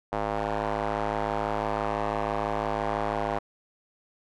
square tone with band-pass filter, 53 Hz, G#1, 36 cents sharp, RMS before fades -29 dBFS, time 0.12-3.39 s, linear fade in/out 10 ms, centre 770 Hz, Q 1.7, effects AAC 32 kbps

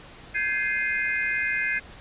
sine chord, Ab major seventh, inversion third, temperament equal with one note detuned, 1568 / 1690.3 / 2093 / 2489 Hz, G6 / Ab6 / C7 / Eb7, 0 / +30 / 0 / 0 cents, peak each -31 / -29 / -27 / -30 dBFS, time 0.34-1.8 s, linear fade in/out 20 ms, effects pink hiss -46 dBFS RMS until 2 s + resampled to 8000 Hz

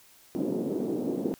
white band-pass noise, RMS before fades -30 dBFS, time 0.35-1.34 s, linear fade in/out 0 ms, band 200 to 400 Hz, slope 24 dB/octave, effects white hiss -57 dBFS RMS until 1.39 s

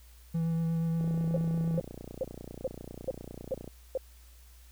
triangle tone with vibrato, 164.81 Hz, E3, in tune, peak -25 dBFS, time 0.34-1.8 s, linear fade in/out 10 ms, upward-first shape sine, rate 8.4 Hz, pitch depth 13 cents each way
click train, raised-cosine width 2 ms, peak -28 dBFS, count 81, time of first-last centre 1.01-3.677 s, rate 30 Hz
sine tone bursts, 524 Hz, C5, 2 cents sharp, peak -27 dBFS, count 7, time 1.34-3.975 s, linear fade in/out 2 ms, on 25 ms, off 410 ms
effects added 60 Hz sine -52 dBFS peak until 4.71 s + white hiss -61 dBFS RMS until 4.71 s

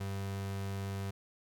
35% pulse tone, 98 Hz, G2, in tune, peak -34 dBFS, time 0-1.11 s, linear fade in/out 10 ms, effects none

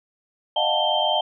sine tone cluster, 611 / 700 / 745 / 881 / 3143 Hz, D#5 / F5 / F#5 / A5 / G7, -32 / +4 / +12 / +2 / +4 cents, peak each -25 / -26 / -27 / -25 / -23 dBFS, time 0.56-1.21 s, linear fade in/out 5 ms, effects none

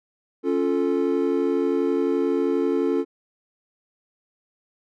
triangle chord, Db augmented, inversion none, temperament equal, 277.2 / 349.2 / 440 Hz, Db4 / F4 / A4, 0 / 0 / 0 cents, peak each -22 dBFS, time 0.43-3.05 s, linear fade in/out 50 ms, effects none

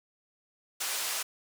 white band-pass noise, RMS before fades -33 dBFS, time 0.8-1.23 s, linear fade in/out 10 ms, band 600 to 11000 Hz, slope 12 dB/octave, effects none

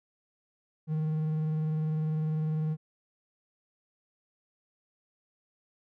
triangle tone with vibrato, 155.9 Hz, D#3, 4 cents sharp, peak -25 dBFS, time 0.87-2.77 s, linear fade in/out 50 ms, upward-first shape square, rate 20 Hz, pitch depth 24 cents each way, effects none

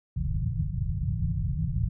white low-pass noise, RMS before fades -28 dBFS, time 0.16-1.89 s, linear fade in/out 10 ms, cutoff 170 Hz, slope 96 dB/octave, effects none

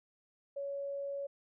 sine tone, 560 Hz, C#5, 18 cents sharp, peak -36 dBFS, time 0.56-1.27 s, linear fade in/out 10 ms, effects none

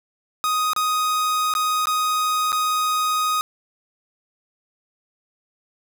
45% pulse tone with dropouts, 1249 Hz, D#6, 6 cents sharp, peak -19 dBFS, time 0.44-3.41 s, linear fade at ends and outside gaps 0 ms, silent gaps 0.733-0.763 / 1.538-1.551 / 1.856-1.871 / 2.52-2.528 s, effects none

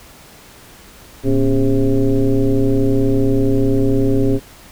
sine tone with frequency modulation, 145.1 Hz, D3, 21 cents flat, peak -11 dBFS, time 1.23-4.4 s, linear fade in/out 50 ms, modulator 129 Hz, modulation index 2.3, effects pink hiss -42 dBFS RMS until 4.71 s

